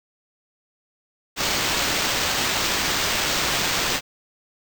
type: noise with sample-and-hold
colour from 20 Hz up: blue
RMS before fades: -23 dBFS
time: 1.36-4.01 s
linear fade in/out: 50 ms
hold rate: 11025 Hz
effects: none